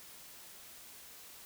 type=silence; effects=white hiss -53 dBFS RMS until 1.45 s